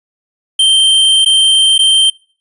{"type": "tone with dropouts", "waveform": "square", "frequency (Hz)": 3136, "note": "G7", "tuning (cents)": 0, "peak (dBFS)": -7, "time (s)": [0.59, 2.1], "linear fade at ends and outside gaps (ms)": 5, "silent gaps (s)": [[1.248, 1.259], [1.78, 1.79]], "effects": ["noise-tail reverb RT60 0.5 s tail -26 dB re dry", "resampled to 24000 Hz"]}